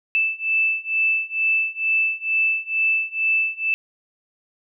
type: beating tone pair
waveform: sine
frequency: 2637 / 2639.2 Hz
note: E7 / E7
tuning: 0 / +1 cents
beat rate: 2.2 Hz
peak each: -22 / -21 dBFS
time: 0.15-3.74 s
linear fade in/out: 0 ms
effects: none